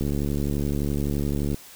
click train, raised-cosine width 3 ms, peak -14 dBFS, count 111, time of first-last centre 0.01-1.544 s, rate 71.7 Hz, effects white hiss -46 dBFS RMS until 1.75 s

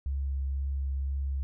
sine tone with vibrato, 68.3 Hz, C#2, 25 cents flat, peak -28 dBFS, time 0.06-1.43 s, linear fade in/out 0 ms, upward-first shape triangle, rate 2 Hz, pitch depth 15 cents each way, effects none

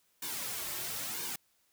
white noise with flanger, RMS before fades -38 dBFS, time 0.22-1.36 s, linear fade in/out 5 ms, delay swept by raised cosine 1.5 to 4.2 ms, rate 1 Hz, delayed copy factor -0.8, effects white hiss -72 dBFS RMS until 1.72 s

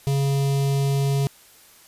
square tone with notch filter, 138.59 Hz, C#3, in tune, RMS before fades -21 dBFS, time 0.07-1.27 s, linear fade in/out 0 ms, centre 1500 Hz, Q 0.72, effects white hiss -51 dBFS RMS until 1.87 s + resampled to 32000 Hz

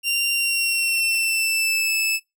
sawtooth tone with pitch glide, 2772 to 2621 Hz, F7 to E7, -14 to -11 cents, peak -16 dBFS, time 0.03-2.2 s, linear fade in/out 50 ms, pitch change -97 cents, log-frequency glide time 0.31-1.9 s, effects noise-tail reverb RT60 0.2 s tail -21 dB re dry

